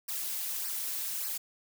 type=noise with flanger; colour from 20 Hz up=blue; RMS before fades=-35 dBFS; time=0.08-1.38 s; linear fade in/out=10 ms; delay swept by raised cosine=0.28 to 5.78 ms; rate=1.7 Hz; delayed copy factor=-0.8; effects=none